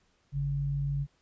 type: tone pair together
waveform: sine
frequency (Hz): 46.72 / 140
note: F#1 / C#3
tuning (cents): +18 / +18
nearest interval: octave + perfect fifth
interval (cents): 1900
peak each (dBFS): -37 / -28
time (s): 0.32-1.07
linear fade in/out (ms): 50
effects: pink hiss -70 dBFS RMS until 1.21 s + resampled to 16000 Hz